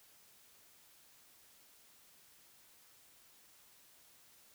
silence, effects white hiss -64 dBFS RMS until 4.54 s

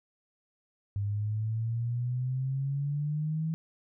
sine exponential sweep, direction up, 100 to 162.1 Hz, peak -28 dBFS, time 0.96-3.54 s, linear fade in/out 0 ms, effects none

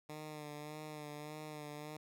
10% pulse tone with vibrato, 150.9 Hz, D3, 47 cents sharp, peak -37 dBFS, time 0.09-1.97 s, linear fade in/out 5 ms, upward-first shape sine, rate 1.7 Hz, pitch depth 34 cents each way, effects none

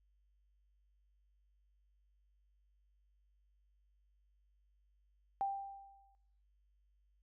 sine tone with exponential decay, 789 Hz, G5, 11 cents sharp, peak -31 dBFS, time 5.41-6.15 s, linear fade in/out 0 ms, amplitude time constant 160 ms, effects noise-tail reverb RT60 0.7 s tail -20 dB re dry + added 50 Hz sine -70 dBFS peak until 7.22 s

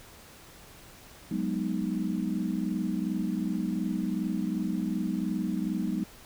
sine chord, G# minor seventh, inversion third, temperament equal, 185 / 207.7 / 246.9 / 311.1 Hz, F#3 / G#3 / B3 / D#4, 0 / 0 / 0 / 0 cents, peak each -32 / -32 / -34 / -34 dBFS, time 1.31-6.04 s, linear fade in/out 5 ms, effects pink hiss -51 dBFS RMS until 6.25 s

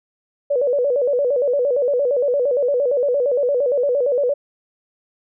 sine tone with vibrato, 530 Hz, C5, 22 cents sharp, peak -15 dBFS, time 0.5-4.34 s, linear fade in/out 10 ms, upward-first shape square, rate 8.7 Hz, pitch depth 130 cents each way, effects none

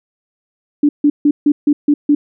sine tone bursts, 292.1 Hz, D4, 9 cents flat, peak -7 dBFS, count 7, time 0.83-2.15 s, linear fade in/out 5 ms, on 60 ms, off 150 ms, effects none

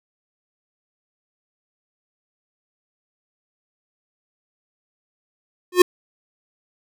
square tone with exponential growth, 360 Hz, F#4, 47 cents flat, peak -3 dBFS, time 5.72-5.82 s, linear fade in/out 5 ms, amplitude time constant 20 ms, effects none

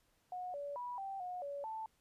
sine tone with pitch steps, 727 / 572 / 978 / 780 / 723 / 567 / 882 Hz, F#5 / D5 / B5 / G5 / F#5 / C#5 / A5, -31 / -46 / -17 / -9 / -40 / +39 / +4 cents, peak -40 dBFS, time 0.32-1.86 s, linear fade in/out 2 ms, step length 220 ms, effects pink hiss -75 dBFS RMS until 2 s + resampled to 32000 Hz

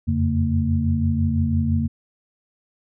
sine tone cluster, 86.5 / 92.5 / 139.1 / 228.2 Hz, F2 / F#2 / C#3 / A#3, -16 / 0 / +6 / -37 cents, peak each -21 / -27 / -25 / -22 dBFS, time 0.07-1.88 s, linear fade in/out 20 ms, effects none

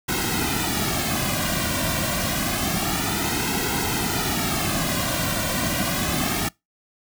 pink noise with flanger, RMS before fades -24 dBFS, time 0.08-6.49 s, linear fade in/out 10 ms, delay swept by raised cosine 1.7 to 2.36 ms, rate 0.28 Hz, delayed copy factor -0.8, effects noise-tail reverb RT60 0.2 s tail -24 dB re dry

